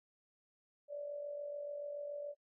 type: tone with amplitude modulation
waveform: sine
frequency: 580 Hz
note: D5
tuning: 22 cents flat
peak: -38 dBFS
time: 0.88-2.35 s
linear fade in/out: 50 ms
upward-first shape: sine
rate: 47 Hz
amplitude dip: 50%
effects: noise-tail reverb RT60 0.1 s tail -24 dB re dry